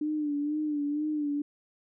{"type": "tone with vibrato", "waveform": "sine", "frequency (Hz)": 297.1, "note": "D4", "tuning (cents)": 20, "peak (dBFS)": -27, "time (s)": [0.01, 1.42], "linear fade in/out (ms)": 5, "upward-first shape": "sine", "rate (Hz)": 2.1, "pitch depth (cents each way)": 54, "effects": []}